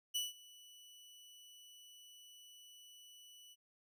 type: tone with ADSR envelope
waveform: sawtooth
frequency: 2960 Hz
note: F#7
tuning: in tune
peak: -31 dBFS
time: 0.14-3.56 s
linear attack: 18 ms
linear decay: 170 ms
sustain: -23 dB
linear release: 38 ms
effects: none